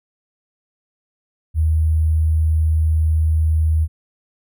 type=tone with sample-and-hold; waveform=sine; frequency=79 Hz; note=D#2; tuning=27 cents sharp; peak=-13 dBFS; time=1.54-3.88 s; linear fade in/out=50 ms; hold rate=11025 Hz; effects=none